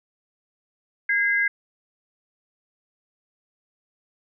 sine tone pair together, 1633 / 2057 Hz, G#6 / C7, -30 / -30 cents, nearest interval major third, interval 400 cents, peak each -21 / -22 dBFS, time 1.09-1.48 s, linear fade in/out 5 ms, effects none

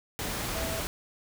sine tone in noise, 654 Hz, E5, 14 cents flat, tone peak -36 dBFS, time 0.55-0.8 s, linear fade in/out 0 ms, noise pink, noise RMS -33 dBFS, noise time 0.19-0.87 s, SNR -6 dB, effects none

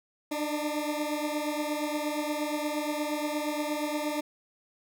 20% pulse beating tone pair, 296.3 / 304.8 Hz, D4 / D#4, +15 / -36 cents, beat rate 8.5 Hz, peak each -26 / -29 dBFS, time 0.31-4.21 s, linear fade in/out 10 ms, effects none

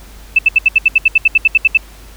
sine tone bursts, 2637 Hz, E7, in tune, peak -4 dBFS, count 15, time 0.36-1.774 s, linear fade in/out 5 ms, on 28 ms, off 71 ms, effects added 50 Hz sine -35 dBFS peak until 2.16 s + pink hiss -41 dBFS RMS until 2.16 s

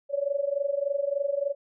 sine tone with amplitude modulation, 564 Hz, C#5, 30 cents sharp, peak -21 dBFS, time 0.09-1.55 s, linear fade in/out 50 ms, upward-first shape sine, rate 23.4 Hz, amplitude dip 85%, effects none

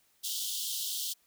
pink high-pass noise, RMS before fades -35 dBFS, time 0.23-1.14 s, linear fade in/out 20 ms, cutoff 3000 Hz, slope 96 dB/octave, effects white hiss -69 dBFS RMS until 1.26 s

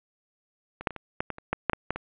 clicks, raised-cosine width 0.5 ms, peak -22 / -9 / -23 / -22 / -11 / -16 / -26 / -10 / -7 / -10 / -11 / -19 dBFS, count 12, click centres 0.81 / 0.872 / 0.907 / 0.963 / 1.205 / 1.303 / 1.384 / 1.53 / 1.697 / 1.733 / 1.906 / 1.96 s, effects resampled to 8000 Hz + 7-bit

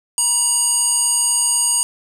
square tone with band-pass filter, 958 Hz, A#5, 47 cents sharp, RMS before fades -17 dBFS, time 0.18-1.83 s, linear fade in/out 0 ms, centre 8200 Hz, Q 7.3, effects none

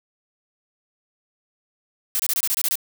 blue noise bursts, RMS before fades -22 dBFS, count 9, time 2.15-2.755 s, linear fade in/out 0 ms, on 45 ms, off 25 ms, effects none

